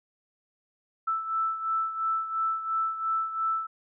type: beating tone pair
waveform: sine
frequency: 1320 / 1322.9 Hz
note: E6 / E6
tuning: +2 / +6 cents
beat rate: 2.9 Hz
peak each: -27 / -33 dBFS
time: 1.07-3.67 s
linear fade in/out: 10 ms
effects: none